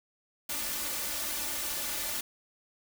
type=noise with comb filter; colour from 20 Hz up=white; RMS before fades=-34 dBFS; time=0.49-2.21 s; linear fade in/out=5 ms; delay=3.4 ms; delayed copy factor=+0.7; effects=none